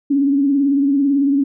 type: tone with vibrato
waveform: sine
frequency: 279.2 Hz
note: C#4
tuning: 13 cents sharp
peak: -12 dBFS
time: 0.1-1.44 s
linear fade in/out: 10 ms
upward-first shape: sine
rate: 18 Hz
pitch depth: 59 cents each way
effects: none